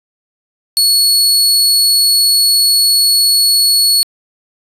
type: tone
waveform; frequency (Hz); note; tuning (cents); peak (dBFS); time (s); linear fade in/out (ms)
sawtooth; 4383; C#8; -20; -5; 0.77-4.03; 0
effects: resampled to 32000 Hz